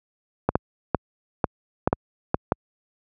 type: clicks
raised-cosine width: 1 ms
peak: -4 dBFS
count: 8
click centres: 0.49 / 0.555 / 0.947 / 1.442 / 1.875 / 1.929 / 2.344 / 2.521 s
effects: high-pass 60 Hz 12 dB/octave